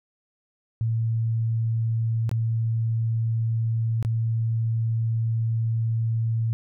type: tone with dropouts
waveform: sine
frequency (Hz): 113.5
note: A#2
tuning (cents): -46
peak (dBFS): -21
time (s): 0.81-6.53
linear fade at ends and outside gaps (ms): 0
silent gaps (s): 2.293-2.314 / 4.027-4.049
effects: none